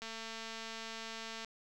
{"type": "click train", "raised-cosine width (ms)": 0.2, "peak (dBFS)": -27, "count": 322, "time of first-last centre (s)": [0.02, 1.447], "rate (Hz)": 225, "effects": []}